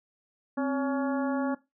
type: harmonic tone with a mistuned harmonic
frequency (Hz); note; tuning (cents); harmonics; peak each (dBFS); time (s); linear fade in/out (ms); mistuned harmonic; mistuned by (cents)
281.3; C#4; +26; 1 / 2 / 3 / 4 / 5 / 6; -27 / -33 / -37 / -39 / -41 / -43; 0.57-1.55; 10; 1; -110
effects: noise-tail reverb RT60 0.2 s tail -17 dB re dry